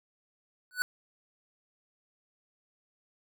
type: tone with exponential growth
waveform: square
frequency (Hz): 1486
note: F#6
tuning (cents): +7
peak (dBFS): -23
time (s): 0.71-0.82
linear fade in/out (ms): 0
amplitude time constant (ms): 23
effects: none